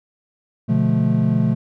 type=chord; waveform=triangle; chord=B half-diminished seventh; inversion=none; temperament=equal with one note detuned; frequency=123.47 / 146.83 / 174.61 / 217.3 Hz; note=B2 / D3 / F3 / A3; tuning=0 / 0 / 0 / -21 cents; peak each=-18 / -20 / -19 / -17 dBFS; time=0.68-1.55 s; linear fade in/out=20 ms; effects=none